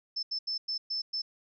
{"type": "tone bursts at uneven times", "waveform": "sine", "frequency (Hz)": 5274, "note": "E8", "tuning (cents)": 0, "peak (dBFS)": -30, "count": 6, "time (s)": [[0.16, 0.23], [0.31, 0.39], [0.47, 0.58], [0.68, 0.78], [0.9, 1.02], [1.13, 1.22]], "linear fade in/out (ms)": 10, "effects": []}